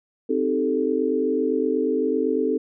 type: chord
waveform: sine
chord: A half-diminished seventh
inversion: first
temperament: equal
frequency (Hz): 261.6 / 311.1 / 392 / 440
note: C4 / Eb4 / G4 / A4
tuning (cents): 0 / 0 / 0 / 0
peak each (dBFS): -25 / -26 / -27 / -23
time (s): 0.29-2.58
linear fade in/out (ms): 10
effects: none